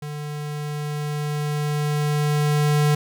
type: tone with level ramp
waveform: square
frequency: 148.5 Hz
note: D3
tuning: 20 cents sharp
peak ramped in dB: -30 to -16 dBFS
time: 0.02-2.95 s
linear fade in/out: 5 ms
effects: none